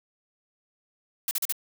blue noise bursts, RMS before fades -27 dBFS, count 4, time 1.28-1.524 s, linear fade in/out 2 ms, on 31 ms, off 40 ms, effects none

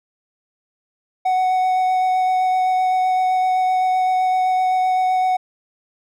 triangle tone with vibrato, 743 Hz, F#5, 7 cents sharp, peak -13 dBFS, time 1.25-5.37 s, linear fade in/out 10 ms, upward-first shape sine, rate 7.8 Hz, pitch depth 9 cents each way, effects none

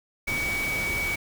sine tone in noise, 2263 Hz, C#7, 35 cents sharp, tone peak -26 dBFS, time 0.27-1.16 s, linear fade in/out 10 ms, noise pink, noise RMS -33 dBFS, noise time 0.27-1.16 s, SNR +4 dB, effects none

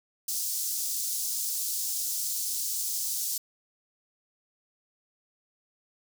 pink high-pass noise, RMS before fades -31 dBFS, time 0.28-3.38 s, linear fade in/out 5 ms, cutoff 5400 Hz, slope 24 dB/octave, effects none

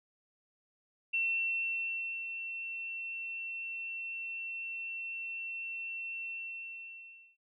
sine tone with ADSR envelope, 2702 Hz, E7, 42 cents sharp, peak -28 dBFS, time 1.13-7.37 s, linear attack 14 ms, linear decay 1100 ms, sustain -9 dB, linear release 1100 ms, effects none

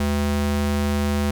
square ring-modulated tone, 145.3 Hz, D3, 18 cents flat, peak -17 dBFS, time 0-1.31 s, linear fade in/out 5 ms, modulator 65.7 Hz, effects none

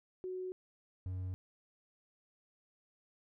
sine / triangle tone pair in turn, 369.7 / 92.42 Hz, F#4 / F#2, -1 / -1 cents, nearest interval 2 octaves, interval 2400 cents, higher first, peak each -38 / -35 dBFS, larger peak second, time 0.24-0.52 / 1.06-1.34 s, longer neither, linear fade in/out 0 ms, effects none

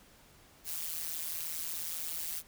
blue noise with amplitude modulation, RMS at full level -34 dBFS, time 0.64-2.43 s, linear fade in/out 50 ms, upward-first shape sine, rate 162 Hz, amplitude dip 95%, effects pink hiss -60 dBFS RMS until 2.47 s

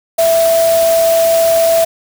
sine tone in noise, 662 Hz, E5, 7 cents sharp, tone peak -8 dBFS, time 0.18-1.85 s, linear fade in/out 10 ms, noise white, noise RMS -21 dBFS, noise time 0.18-1.85 s, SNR +10 dB, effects none

